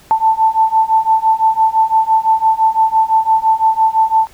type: beating tone pair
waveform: sine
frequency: 882 / 887.9 Hz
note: A5 / A5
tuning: +4 / +15 cents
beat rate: 5.9 Hz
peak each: -13 / -12 dBFS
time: 0.11-4.27 s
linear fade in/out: 0 ms
effects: pink hiss -45 dBFS RMS until 4.33 s